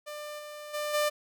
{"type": "tone with level steps", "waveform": "sawtooth", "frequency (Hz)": 596, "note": "D5", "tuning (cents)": 25, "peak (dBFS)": [-34, -37, -27, -21], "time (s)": [0.06, 1.1], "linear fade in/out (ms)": 20, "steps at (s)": [0.38, 0.73, 0.93], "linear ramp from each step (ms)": 20, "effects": []}